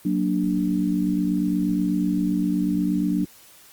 sine chord, Gb augmented, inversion none, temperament equal, 185 / 233.1 / 293.7 Hz, Gb3 / Bb3 / D4, 0 / 0 / 0 cents, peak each -23 / -27 / -23 dBFS, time 0.05-3.25 s, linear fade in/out 5 ms, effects white hiss -50 dBFS RMS until 3.72 s + Opus 24 kbps

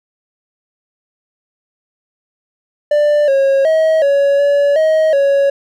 triangle tone with pitch steps, 591 / 545 / 637 / 561 / 570 / 631 / 557 Hz, D5 / C#5 / D#5 / C#5 / C#5 / D#5 / C#5, +11 / -29 / +41 / +21 / +48 / +24 / +8 cents, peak -7 dBFS, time 2.91-5.5 s, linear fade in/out 5 ms, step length 370 ms, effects none

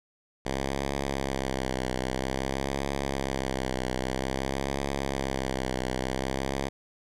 5% pulse tone with vibrato, 66.5 Hz, C2, 29 cents sharp, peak -17 dBFS, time 0.45-6.69 s, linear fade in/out 10 ms, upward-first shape triangle, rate 0.51 Hz, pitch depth 76 cents each way, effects low-pass 9000 Hz 12 dB/octave

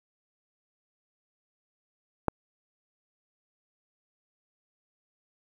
click, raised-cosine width 1 ms, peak -9 dBFS, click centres 2.283 s, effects 8-bit

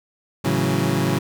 25% pulse chord, F# minor seventh, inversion first, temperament equal, 110 / 138.59 / 164.81 / 185 Hz, A2 / C#3 / E3 / F#3, 0 / 0 / 0 / 0 cents, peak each -22 / -19 / -22 / -20 dBFS, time 0.44-1.19 s, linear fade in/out 10 ms, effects none

